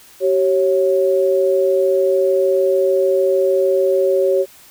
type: tone pair together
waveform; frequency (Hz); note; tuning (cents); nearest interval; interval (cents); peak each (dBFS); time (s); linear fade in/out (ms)
sine; 383.4 / 550; G4 / C#5; -38 / -14; tritone; 624; -15; 0.2-4.46; 50
effects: white hiss -45 dBFS RMS until 4.7 s